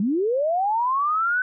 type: linear sweep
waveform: sine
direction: up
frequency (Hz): 185 to 1522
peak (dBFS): -19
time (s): 0-1.42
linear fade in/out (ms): 2
effects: none